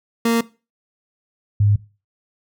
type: tone pair in turn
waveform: 30% pulse / sine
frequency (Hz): 231 / 102.9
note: A#3 / G#2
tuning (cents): -16 / -16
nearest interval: octave + major second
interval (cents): 1400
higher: first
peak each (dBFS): -12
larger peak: neither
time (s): 0.25-0.41 / 1.6-1.76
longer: neither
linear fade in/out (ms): 5
effects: noise-tail reverb RT60 0.3 s tail -19 dB re dry